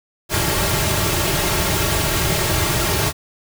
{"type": "noise with comb filter", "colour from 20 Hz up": "pink", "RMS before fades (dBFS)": -19, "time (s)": [0.29, 3.13], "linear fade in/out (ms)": 50, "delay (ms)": 4, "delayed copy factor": -0.7, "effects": []}